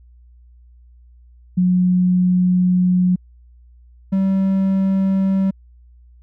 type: tone pair in turn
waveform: sine / triangle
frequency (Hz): 181.3 / 192.51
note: F#3 / G3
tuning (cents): -35 / -31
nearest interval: minor second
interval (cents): 104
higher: second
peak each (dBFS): -12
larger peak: neither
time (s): 1.57-3.16 / 4.12-5.51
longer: first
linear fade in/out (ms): 10
effects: added 60 Hz sine -44 dBFS peak until 6.22 s